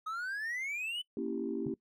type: exponential sweep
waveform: triangle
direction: up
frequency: 1252 to 3037 Hz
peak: -33 dBFS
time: 0.06-1.02 s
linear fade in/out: 10 ms
type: chord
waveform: sine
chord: A# diminished seventh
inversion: none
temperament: equal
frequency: 233.1 / 277.2 / 329.6 / 392 Hz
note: A#3 / C#4 / E4 / G4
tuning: 0 / 0 / 0 / 0 cents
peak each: -38 dBFS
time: 1.17-1.74 s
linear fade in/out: 2 ms
type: tone with exponential decay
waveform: sine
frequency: 144.8 Hz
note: D3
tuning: 24 cents flat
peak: -32 dBFS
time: 1.66-1.74 s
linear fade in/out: 5 ms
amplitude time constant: 16 ms
effects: noise-tail reverb RT60 0.1 s tail -21 dB re dry + tanh soft clip ceiling -23 dBFS